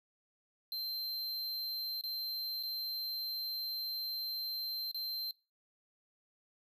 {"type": "tone with dropouts", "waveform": "square", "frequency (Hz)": 4126, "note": "C8", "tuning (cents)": -25, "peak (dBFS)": -37, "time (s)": [0.72, 5.31], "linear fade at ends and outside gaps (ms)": 1, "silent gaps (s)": [[2.011, 2.037], [2.628, 2.634], [4.914, 4.945]], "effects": ["noise-tail reverb RT60 0.3 s tail -21 dB re dry"]}